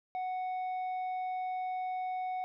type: tone with tanh clipping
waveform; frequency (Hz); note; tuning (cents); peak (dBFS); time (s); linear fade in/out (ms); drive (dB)
sine; 740; F#5; 0; -34; 0.15-2.44; 0; 5
effects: none